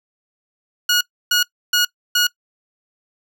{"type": "tone bursts", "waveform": "15% pulse", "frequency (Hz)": 1448, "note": "F#6", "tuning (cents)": -38, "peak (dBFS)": -7, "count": 4, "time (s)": [0.89, 2.27], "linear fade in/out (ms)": 5, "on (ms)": 120, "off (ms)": 300, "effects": ["noise-tail reverb RT60 0.1 s tail -22 dB re dry"]}